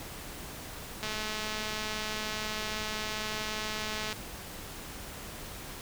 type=click train; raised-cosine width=0.2 ms; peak=-18 dBFS; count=667; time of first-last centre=1.03-4.128 s; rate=215 Hz; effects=pink hiss -43 dBFS RMS until 5.81 s